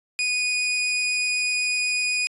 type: tone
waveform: sawtooth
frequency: 2473 Hz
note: D#7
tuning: 11 cents flat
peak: -18 dBFS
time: 0.19-2.27 s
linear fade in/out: 0 ms
effects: resampled to 24000 Hz